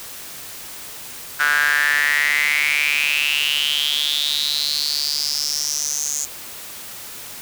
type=tone with high-pass filter sweep; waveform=sawtooth; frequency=146.83 Hz; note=D3; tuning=in tune; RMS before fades=-20 dBFS; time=1.39-6.26 s; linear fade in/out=20 ms; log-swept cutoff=1500 to 6800 Hz; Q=8.6; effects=white hiss -35 dBFS RMS until 7.41 s